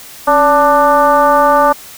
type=tone with frequency modulation; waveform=sine; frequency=880 Hz; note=A5; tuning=in tune; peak=-6 dBFS; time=0.27-1.73 s; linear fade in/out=10 ms; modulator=303 Hz; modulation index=1.4; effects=white hiss -34 dBFS RMS until 1.97 s